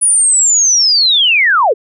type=linear sweep; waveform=sine; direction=down; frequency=9850 to 370 Hz; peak=-7 dBFS; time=0.01-1.74 s; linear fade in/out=20 ms; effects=none